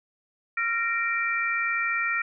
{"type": "tone cluster", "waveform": "sine", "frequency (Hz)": [1376, 1857, 2351], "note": ["F6", "A#6", "D7"], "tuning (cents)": [-26, -7, 1], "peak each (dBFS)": -28, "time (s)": [0.57, 2.22], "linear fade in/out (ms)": 5, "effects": []}